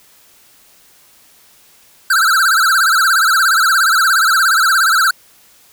square tone with vibrato, 1437 Hz, F6, 49 cents sharp, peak -10 dBFS, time 2.1-5.11 s, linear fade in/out 5 ms, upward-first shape sine, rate 17 Hz, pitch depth 180 cents each way, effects white hiss -48 dBFS RMS until 5.72 s

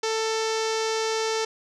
sawtooth tone with low-pass filter, 443.6 Hz, A4, 14 cents sharp, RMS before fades -26 dBFS, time 0.03-1.45 s, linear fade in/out 5 ms, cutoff 5800 Hz, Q 2.6, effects none

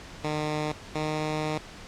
10% pulse tone pair in turn, 151.9 / 153.93 Hz, D#3 / D#3, -41 / -18 cents, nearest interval unison, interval 23 cents, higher second, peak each -19 dBFS, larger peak neither, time 0.24-0.72 / 0.95-1.58 s, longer second, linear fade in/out 2 ms, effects pink hiss -44 dBFS RMS until 1.87 s + low-pass 6000 Hz 12 dB/octave

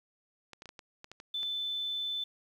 clicks, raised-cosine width 0.2 ms, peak -29 dBFS, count 9, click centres 0.533 / 0.621 / 0.657 / 0.691 / 0.792 / 1.044 / 1.116 / 1.201 / 1.431 s
sine tone, 3520 Hz, A7, in tune, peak -32 dBFS, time 1.34-2.24 s, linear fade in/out 5 ms
effects 10-bit

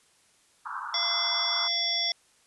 white band-pass noise, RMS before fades -36 dBFS, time 0.65-1.68 s, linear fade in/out 10 ms, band 870 to 1500 Hz, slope 96 dB/octave
harmonic tone, 686 Hz, F5, 31 cents flat, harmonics 1 / 3 / 5 / 7 / 8, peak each -39 / -35 / -29 / -36 / -28 dBFS, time 0.94-2.12 s, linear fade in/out 2 ms
effects white hiss -63 dBFS RMS until 2.46 s + resampled to 24000 Hz

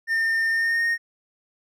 triangle tone with pitch glide, 1812 to 1851.1 Hz, A#6 to A#6, -50 to -13 cents, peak -18 dBFS, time 0.07-0.98 s, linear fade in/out 50 ms, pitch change +37 cents, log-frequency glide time 0.5-0.86 s, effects none

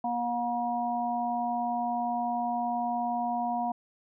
harmonic tone, 239.3 Hz, A#3, 46 cents sharp, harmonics 1 / 3 / 4, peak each -34 / -29 / -34 dBFS, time 0.04-3.72 s, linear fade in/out 5 ms, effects none

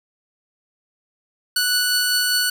sawtooth tone pair together, 1480 / 4435 Hz, F#6 / C#8, 0 / 0 cents, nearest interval octave + perfect fifth, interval 1900 cents, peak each -17 dBFS, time 1.56-2.5 s, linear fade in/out 5 ms, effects none

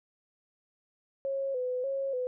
sine tone with vibrato, 523.3 Hz, C5, in tune, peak -29 dBFS, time 1.25-2.27 s, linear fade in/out 0 ms, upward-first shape square, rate 1.7 Hz, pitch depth 70 cents each way, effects none

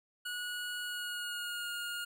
25% pulse tone with pitch glide, 1457 to 1423.7 Hz, F#6 to F6, -27 to +33 cents, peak -33 dBFS, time 0.25-2.05 s, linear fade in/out 10 ms, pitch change -40 cents, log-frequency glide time 0.83-1.7 s, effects none

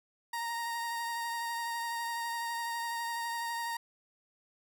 30% pulse tone with vibrato, 932.3 Hz, A#5, in tune, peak -31 dBFS, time 0.33-3.77 s, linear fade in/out 5 ms, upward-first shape triangle, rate 12 Hz, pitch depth 21 cents each way, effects none

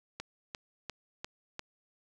click train, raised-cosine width 0.2 ms, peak -21 dBFS, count 5, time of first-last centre 0.2-1.594 s, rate 2.87 Hz, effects none

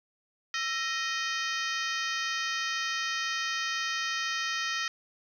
harmonic tone with a mistuned harmonic, 622 Hz, D#5, 1 cent flat, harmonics 2 / 3 / 4 / 5 / 6 / 7 / 8 / 9 / 10, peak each -36 / -33 / -38 / -38 / -42 / -42 / -41 / -42 / -44 dBFS, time 0.54-4.88 s, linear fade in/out 2 ms, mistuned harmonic 2, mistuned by +120 cents, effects 10-bit

